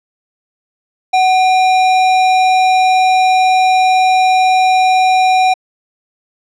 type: tone with sample-and-hold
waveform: sine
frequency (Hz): 747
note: F#5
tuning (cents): +16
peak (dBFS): -7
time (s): 1.13-5.54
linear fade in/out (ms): 10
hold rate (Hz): 3150
effects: low-pass 5000 Hz 12 dB/octave